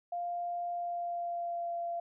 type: tone with pitch glide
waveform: sine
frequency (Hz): 698.5 to 686.9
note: F5 to F5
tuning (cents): 0 to -29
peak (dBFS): -33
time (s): 0.12-2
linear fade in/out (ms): 5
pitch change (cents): -29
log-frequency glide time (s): 0.71-1.75
effects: none